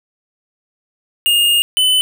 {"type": "tone pair in turn", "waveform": "square", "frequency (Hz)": [2834, 3017], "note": ["F7", "F#7"], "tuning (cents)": [25, 33], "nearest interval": "minor second", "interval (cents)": 108, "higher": "second", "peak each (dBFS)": -11, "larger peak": "neither", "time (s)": [[1.26, 1.62], [1.77, 2.01]], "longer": "first", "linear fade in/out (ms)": 0, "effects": []}